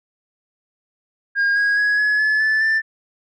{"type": "tone with pitch steps", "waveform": "sine", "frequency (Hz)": [1620, 1644.5, 1669.4, 1694.7, 1720.3, 1746.3, 1772.8], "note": ["G#6", "G#6", "G#6", "G#6", "A6", "A6", "A6"], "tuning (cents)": [-43, -18, 9, 35, -39, -14, 13], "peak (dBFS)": -12, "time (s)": [1.35, 2.82], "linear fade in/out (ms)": 50, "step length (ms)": 210, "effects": ["tanh soft clip ceiling -14 dBFS"]}